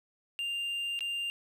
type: tone with dropouts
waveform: triangle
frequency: 2794 Hz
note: F7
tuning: in tune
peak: -30 dBFS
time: 0.39-1.3 s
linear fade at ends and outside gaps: 0 ms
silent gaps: 0.991-1.007 s
effects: none